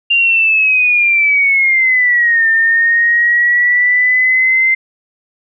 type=linear two-way sweep; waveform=sine; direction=down then up; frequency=2794 to 1800 to 2083 Hz; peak=-8 dBFS; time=0.1-4.75 s; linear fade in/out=10 ms; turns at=2.48 s; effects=none